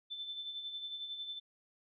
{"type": "tone with tremolo", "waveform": "sine", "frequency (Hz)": 3531, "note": "A7", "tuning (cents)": 5, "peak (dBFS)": -38, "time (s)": [0.1, 1.4], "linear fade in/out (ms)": 20, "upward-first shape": "sine", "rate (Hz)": 11, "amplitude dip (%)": 50, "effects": []}